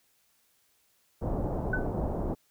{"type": "low-pass noise", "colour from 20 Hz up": "pink", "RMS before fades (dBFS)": -31, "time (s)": [1.21, 2.35], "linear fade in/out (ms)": 20, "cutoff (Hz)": 800, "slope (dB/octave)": 24}
{"type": "tone with exponential decay", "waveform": "sine", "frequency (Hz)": 1504, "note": "F#6", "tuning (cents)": 28, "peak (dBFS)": -24, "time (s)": [1.73, 1.88], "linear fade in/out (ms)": 5, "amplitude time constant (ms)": 31}
{"effects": ["white hiss -69 dBFS RMS until 2.5 s"]}